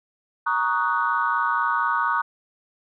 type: chord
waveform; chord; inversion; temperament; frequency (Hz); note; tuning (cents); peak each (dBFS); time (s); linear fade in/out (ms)
sine; D# minor seventh; second; equal with one note detuned; 932.3 / 1120.3 / 1244.5 / 1480; A#5 / C#6 / D#6 / F#6; 0 / +18 / 0 / 0; -25; 0.46-2.22; 10
effects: tanh soft clip ceiling -9 dBFS